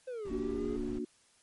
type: linear two-way sweep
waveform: triangle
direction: down then up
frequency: 525 to 373.5 to 418.1 Hz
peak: -35 dBFS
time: 0.07-0.77 s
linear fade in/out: 10 ms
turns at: 0.3 s
type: noise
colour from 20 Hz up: brown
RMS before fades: -44 dBFS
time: 0.25-0.99 s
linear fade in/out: 5 ms
type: chord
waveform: sine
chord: Bb augmented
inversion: none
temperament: just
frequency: 233.1 / 291.4 / 364.2 Hz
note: Bb3 / D4 / F#4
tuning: 0 / -13 / -27 cents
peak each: -38 dBFS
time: 0.3-1.05 s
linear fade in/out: 5 ms
effects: white hiss -66 dBFS RMS until 1.42 s + MP3 48 kbps